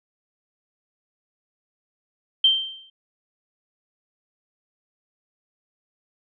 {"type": "tone with exponential decay", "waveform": "sine", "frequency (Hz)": 3136, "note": "G7", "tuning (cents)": 0, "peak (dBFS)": -11, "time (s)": [2.44, 2.9], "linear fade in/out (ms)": 5, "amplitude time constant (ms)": 99, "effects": []}